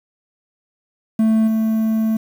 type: tone with level steps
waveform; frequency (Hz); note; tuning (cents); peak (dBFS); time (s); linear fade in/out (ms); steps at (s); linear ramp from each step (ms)
triangle; 220.9; A3; +7; -10 / -13; 1.19-2.17; 5; 1.47; 10
effects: 7-bit